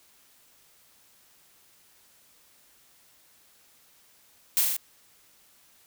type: noise with echo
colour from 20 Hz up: blue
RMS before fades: -22 dBFS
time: 4.57-4.61 s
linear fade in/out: 0 ms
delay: 39 ms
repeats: 4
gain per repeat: -2 dB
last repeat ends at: 4.766 s
effects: white hiss -60 dBFS RMS until 5.86 s